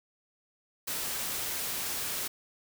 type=noise; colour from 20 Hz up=white; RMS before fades=-34 dBFS; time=0.87-2.28 s; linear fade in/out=10 ms; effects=none